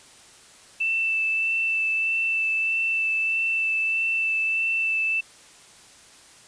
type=tone with vibrato; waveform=sine; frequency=2655 Hz; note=E7; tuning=12 cents sharp; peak=-21 dBFS; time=0.8-5.21 s; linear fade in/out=10 ms; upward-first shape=sine; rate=1.6 Hz; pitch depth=12 cents each way; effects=white hiss -50 dBFS RMS until 6.47 s + resampled to 22050 Hz